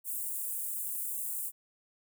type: high-pass noise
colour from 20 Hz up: white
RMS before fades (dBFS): -36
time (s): 0.04-1.52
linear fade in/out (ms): 50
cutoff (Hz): 8000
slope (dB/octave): 48
effects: none